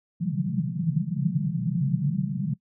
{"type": "band-pass noise", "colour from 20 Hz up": "pink", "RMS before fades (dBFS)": -26, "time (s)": [0.2, 2.54], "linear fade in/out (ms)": 10, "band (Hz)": [130, 200], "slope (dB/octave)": 96, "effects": ["noise-tail reverb RT60 0.1 s tail -20 dB re dry"]}